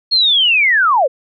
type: linear sweep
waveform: sine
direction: down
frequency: 4327 to 471.3 Hz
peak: -9 dBFS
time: 0.11-1.08 s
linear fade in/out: 20 ms
effects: none